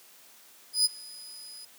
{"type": "tone with ADSR envelope", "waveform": "30% pulse", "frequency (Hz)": 4978, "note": "D#8", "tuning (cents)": 0, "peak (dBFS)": -16, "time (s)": [0.73, 1.65], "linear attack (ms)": 120, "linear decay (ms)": 25, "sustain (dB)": -24, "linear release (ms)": 4, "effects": ["white hiss -55 dBFS RMS until 1.78 s", "high-pass 200 Hz 12 dB/octave"]}